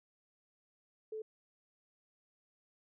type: tone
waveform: sine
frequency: 435.6 Hz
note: A4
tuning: 17 cents flat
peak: -39 dBFS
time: 1.12-1.22 s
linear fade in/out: 5 ms
effects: none